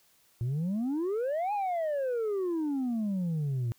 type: exponential two-way sweep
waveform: sine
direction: up then down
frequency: 113.4 to 846 to 113.4 Hz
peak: -25 dBFS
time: 0.41-3.72 s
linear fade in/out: 0 ms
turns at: 1.53 s
effects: tanh soft clip ceiling -27 dBFS + white hiss -65 dBFS RMS until 3.78 s